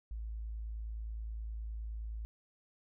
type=tone; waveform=sine; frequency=54.8 Hz; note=A1; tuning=6 cents flat; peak=-38 dBFS; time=0.11-2.25 s; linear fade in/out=0 ms; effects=none

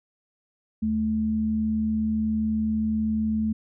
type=tone pair together; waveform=sine; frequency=76.7 / 218.1 Hz; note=D#2 / A3; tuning=-24 / -15 cents; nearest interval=octave + tritone; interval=1809 cents; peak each=-33 / -22 dBFS; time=0.82-3.53 s; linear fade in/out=10 ms; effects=none

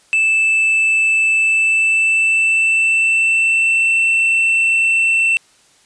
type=tone with pitch glide; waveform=triangle; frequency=2637 to 2683 Hz; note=E7 to E7; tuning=0 to +30 cents; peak=-10 dBFS; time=0.13-5.37 s; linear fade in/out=0 ms; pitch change=+30 cents; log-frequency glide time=1.34-3.98 s; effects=white hiss -52 dBFS RMS until 5.85 s + resampled to 22050 Hz

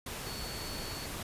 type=tone in noise; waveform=sine; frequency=4435 Hz; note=C#8; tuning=in tune; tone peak=-44 dBFS; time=0.26-1.06 s; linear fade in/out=5 ms; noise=pink; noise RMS=-40 dBFS; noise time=0.06-1.23 s; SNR=-7 dB; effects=resampled to 32000 Hz

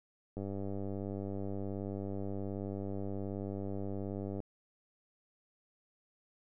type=click train; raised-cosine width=2 ms; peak=-27 dBFS; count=399; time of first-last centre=0.37-4.402 s; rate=98.7 Hz; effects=none

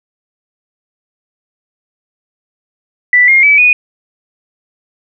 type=tone with pitch steps; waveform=sine; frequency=1975.5 / 2130 / 2296 / 2475 Hz; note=B6 / C7 / D7 / D#7; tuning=0 / +30 / -40 / -10 cents; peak=-4 dBFS; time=3.13-3.73 s; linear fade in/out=2 ms; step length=150 ms; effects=none

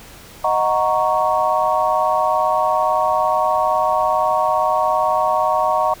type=chord; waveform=sine; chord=D# minor seventh; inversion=none; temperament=equal; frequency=622.3 / 740 / 932.3 / 1108.7 Hz; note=D#5 / F#5 / A#5 / C#6; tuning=0 / 0 / 0 / 0 cents; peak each=-20 dBFS; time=0.44-5.94 s; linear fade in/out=5 ms; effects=pink hiss -41 dBFS RMS until 6 s

